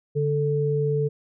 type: tone pair together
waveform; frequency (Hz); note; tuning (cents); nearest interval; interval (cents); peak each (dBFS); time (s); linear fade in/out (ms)
sine; 145.06 / 440; D3 / A4; -21 / 0; octave + perfect fifth; 1921; -23; 0.15-1.09; 20
effects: none